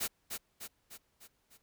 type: noise with echo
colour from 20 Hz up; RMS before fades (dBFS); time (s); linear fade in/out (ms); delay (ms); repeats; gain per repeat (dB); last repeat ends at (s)
white; -34; 0-0.08; 20; 300; 5; -5; 1.58
effects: pink hiss -75 dBFS RMS until 1.62 s